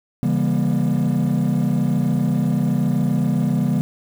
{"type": "chord", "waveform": "triangle", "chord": "C# diminished seventh", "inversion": "none", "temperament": "just", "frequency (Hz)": [138.59, 166.31, 199.57, 239.5], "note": ["C#3", "E3", "G3", "Bb3"], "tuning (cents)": [0, 16, 31, 47], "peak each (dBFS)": -19, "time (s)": [0.23, 3.81], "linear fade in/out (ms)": 0, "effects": ["tanh soft clip ceiling -10 dBFS", "7-bit"]}